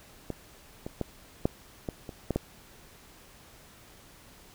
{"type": "clicks", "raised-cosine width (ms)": 2, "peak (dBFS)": [-19, -22, -16, -10, -18, -25, -14, -13], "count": 8, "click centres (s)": [0.303, 0.865, 1.013, 1.455, 1.888, 2.092, 2.307, 2.36], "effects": ["pink hiss -54 dBFS RMS until 4.54 s"]}